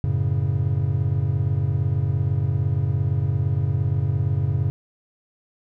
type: chord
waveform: triangle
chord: F# minor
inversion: none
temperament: equal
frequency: 92.5 / 110 / 138.59 Hz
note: F#2 / A2 / C#3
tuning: 0 / 0 / 0 cents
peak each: -22 / -22 / -21 dBFS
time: 0.04-4.7 s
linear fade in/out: 0 ms
effects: none